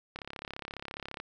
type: click train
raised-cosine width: 0.3 ms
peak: -23 dBFS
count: 37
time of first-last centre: 0.16-1.2 s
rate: 34.6 Hz
effects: none